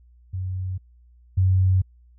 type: tone pair in turn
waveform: sine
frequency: 92.9 / 93.6 Hz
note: F#2 / F#2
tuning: +7 / +20 cents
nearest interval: unison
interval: 13 cents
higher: second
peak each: -25 / -15 dBFS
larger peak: second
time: 0.33-0.78 / 1.37-1.82 s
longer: neither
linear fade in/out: 10 ms
effects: added 60 Hz sine -50 dBFS peak until 2.18 s